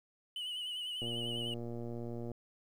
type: tone with vibrato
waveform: triangle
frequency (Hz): 2961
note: F#7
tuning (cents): +1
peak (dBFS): -36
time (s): 0.36-1.54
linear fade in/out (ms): 2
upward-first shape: sine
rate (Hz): 10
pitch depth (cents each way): 58
type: click train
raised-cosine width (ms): 2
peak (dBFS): -30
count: 154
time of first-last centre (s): 1.02-2.317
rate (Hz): 118
effects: 11-bit